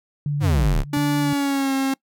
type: tone with vibrato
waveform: sine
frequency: 145.3 Hz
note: D3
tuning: 18 cents flat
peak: -20 dBFS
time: 0.26-0.97 s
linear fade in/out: 2 ms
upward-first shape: sine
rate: 6.7 Hz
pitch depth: 11 cents each way
type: exponential sweep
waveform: square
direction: down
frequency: 113.2 to 30.87 Hz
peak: -18 dBFS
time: 0.4-0.85 s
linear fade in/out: 50 ms
type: tone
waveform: sine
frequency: 146.2 Hz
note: D3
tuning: 7 cents flat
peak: -22 dBFS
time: 0.65-1.33 s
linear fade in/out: 0 ms
type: tone with pitch glide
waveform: 45% pulse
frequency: 290.1 to 269.1 Hz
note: D4 to C4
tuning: -21 to +49 cents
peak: -19 dBFS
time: 0.93-1.94 s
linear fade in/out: 5 ms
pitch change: -130 cents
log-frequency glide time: 1.2-1.73 s
effects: noise-tail reverb RT60 0.1 s tail -24 dB re dry